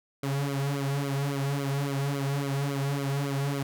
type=tone with flanger; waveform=sawtooth; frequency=139.6 Hz; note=C#3; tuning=13 cents sharp; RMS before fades=-29 dBFS; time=0.23-3.63 s; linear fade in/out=5 ms; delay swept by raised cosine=1.1 to 4 ms; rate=3.6 Hz; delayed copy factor=-0.9; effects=none